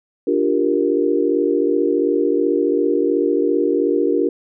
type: chord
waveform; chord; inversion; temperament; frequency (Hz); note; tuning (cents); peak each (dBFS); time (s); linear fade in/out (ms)
sine; G minor seventh; second; equal; 293.7 / 349.2 / 392 / 466.2; D4 / F4 / G4 / Bb4; 0 / 0 / 0 / 0; -20; 0.27-4.29; 5
effects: none